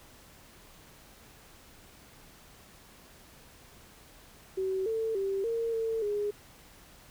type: tone with pitch steps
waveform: sine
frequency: 379.7 / 446.7 / 390.2 / 459.4 / 450.2 / 413.2 Hz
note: F#4 / A4 / G4 / A#4 / A4 / G#4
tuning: +45 / +26 / -8 / -25 / +40 / -9 cents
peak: -28 dBFS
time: 4.57-6.31 s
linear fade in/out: 10 ms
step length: 290 ms
effects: pink hiss -55 dBFS RMS until 7.1 s